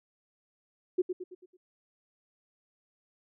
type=tone with echo; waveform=sine; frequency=364.7 Hz; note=F#4; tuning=25 cents flat; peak=-22 dBFS; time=0.98-1.02 s; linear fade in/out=10 ms; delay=110 ms; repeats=5; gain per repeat=-7 dB; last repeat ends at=1.57 s; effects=none